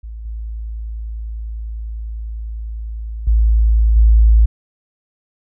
sine tone with level steps, 55 Hz, A1, in tune, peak -27 / -23 / -9 / -6 dBFS, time 0.03-4.46 s, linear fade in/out 10 ms, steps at 0.25 / 3.27 / 3.96 s, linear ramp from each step 5 ms, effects none

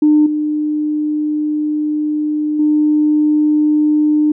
sine tone with level steps, 301.8 Hz, D4, 47 cents sharp, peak -6 / -14 / -9 dBFS, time 0.02-4.32 s, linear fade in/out 5 ms, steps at 0.26 / 2.59 s, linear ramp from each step 5 ms, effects tanh soft clip ceiling -2 dBFS

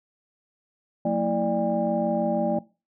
sine tone cluster, 180.1 / 226.3 / 327.3 / 593 / 805 Hz, F#3 / A3 / E4 / D5 / G5, -46 / +49 / -12 / +17 / +46 cents, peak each -28 / -26 / -31 / -25 / -30 dBFS, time 1.05-2.59 s, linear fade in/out 5 ms, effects noise-tail reverb RT60 0.3 s tail -20 dB re dry + tanh soft clip ceiling -10 dBFS

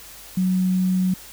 sine tone, 185 Hz, F#3, in tune, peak -17 dBFS, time 0.37-1.14 s, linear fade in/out 5 ms, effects added 50 Hz sine -52 dBFS peak until 1.32 s + white hiss -42 dBFS RMS until 1.32 s

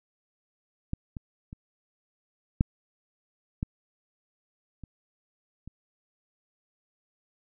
clicks, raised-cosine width 5 ms, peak -17 / -24 / -28 / -8 / -16 / -29 / -29 dBFS, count 7, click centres 0.934 / 1.168 / 1.529 / 2.609 / 3.629 / 4.837 / 5.676 s, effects none

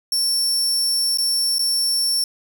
sawtooth tone with dropouts, 5440 Hz, F8, 46 cents flat, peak -15 dBFS, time 0.12-2.24 s, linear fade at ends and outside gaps 2 ms, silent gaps 1.174-1.184 / 1.584-1.592 s, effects none

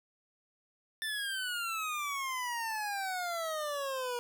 25% pulse exponential sweep, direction down, 1785 to 478.1 Hz, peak -30 dBFS, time 1.02-4.19 s, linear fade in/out 0 ms, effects none

